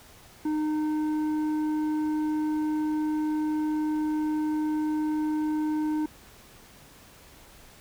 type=tone with tanh clipping; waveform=triangle; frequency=306.6 Hz; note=D#4; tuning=25 cents flat; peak=-26 dBFS; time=0.45-6.06 s; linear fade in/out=5 ms; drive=12 dB; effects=pink hiss -52 dBFS RMS until 7.8 s